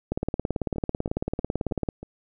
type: two click trains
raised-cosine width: 2 ms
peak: -12 / -24 dBFS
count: 33 / 5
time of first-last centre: 0.12-1.888 / 0.76-2.03 s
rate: 18.1 / 3.15 Hz
effects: none